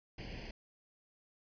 pink noise with comb filter, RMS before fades -45 dBFS, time 0.18-0.51 s, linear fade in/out 5 ms, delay 0.4 ms, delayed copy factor +0.9, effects resampled to 11025 Hz

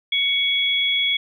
sine tone pair together, 2235 / 3354 Hz, C#7 / G#7, +14 / +16 cents, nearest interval perfect fifth, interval 702 cents, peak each -22 / -19 dBFS, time 0.12-1.17 s, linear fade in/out 5 ms, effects none

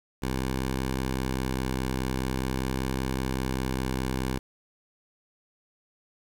10% pulse tone with vibrato, 65 Hz, C2, 11 cents flat, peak -19 dBFS, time 0.22-4.39 s, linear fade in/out 10 ms, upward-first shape triangle, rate 0.46 Hz, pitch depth 10 cents each way, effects 9-bit

